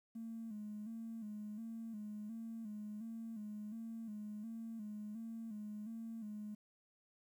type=tone with vibrato; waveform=triangle; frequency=218.4 Hz; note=A3; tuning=13 cents flat; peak=-40 dBFS; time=0.15-6.55 s; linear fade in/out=10 ms; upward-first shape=square; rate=1.4 Hz; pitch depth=64 cents each way; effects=tanh soft clip ceiling -41 dBFS + 12-bit